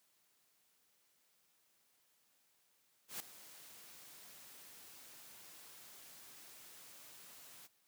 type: noise with ADSR envelope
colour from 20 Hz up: white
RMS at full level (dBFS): -42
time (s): 3.08-7.68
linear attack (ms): 120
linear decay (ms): 4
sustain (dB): -15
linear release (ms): 26
effects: white hiss -75 dBFS RMS until 7.87 s + high-pass 100 Hz 12 dB/octave